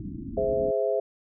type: low-pass noise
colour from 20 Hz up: white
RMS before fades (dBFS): -36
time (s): 0-0.71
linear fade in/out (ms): 2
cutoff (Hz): 330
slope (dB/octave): 96
type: chord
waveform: sine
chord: Ab augmented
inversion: none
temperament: equal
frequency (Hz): 415.3 / 523.3 / 659.3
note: Ab4 / C5 / E5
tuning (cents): 0 / 0 / 0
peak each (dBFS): -27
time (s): 0.37-1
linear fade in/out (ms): 5
effects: none